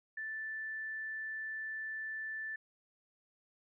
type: tone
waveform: sine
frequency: 1760 Hz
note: A6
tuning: in tune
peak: -38 dBFS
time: 0.17-2.56 s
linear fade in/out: 5 ms
effects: none